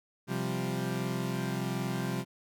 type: chord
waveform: 30% pulse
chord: C suspended fourth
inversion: none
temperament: equal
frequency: 130.81 / 174.61 / 196 Hz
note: C3 / F3 / G3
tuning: 0 / 0 / 0 cents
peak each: -32 / -33 / -33 dBFS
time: 0.27-2.25 s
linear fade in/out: 50 ms
effects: none